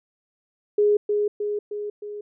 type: tone with echo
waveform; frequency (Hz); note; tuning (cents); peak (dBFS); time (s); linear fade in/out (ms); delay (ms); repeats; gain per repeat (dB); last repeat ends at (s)
sine; 415.3; G#4; 0; -15; 0.78-0.97; 5; 310; 4; -4; 2.21
effects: none